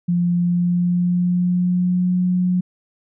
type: tone with pitch glide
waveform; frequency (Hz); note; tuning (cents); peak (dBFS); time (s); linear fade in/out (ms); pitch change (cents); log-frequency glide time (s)
sine; 174.61 to 180.87; F3 to F#3; 0 to -39; -15; 0.08-2.61; 10; +61; 0.35-2.14
effects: none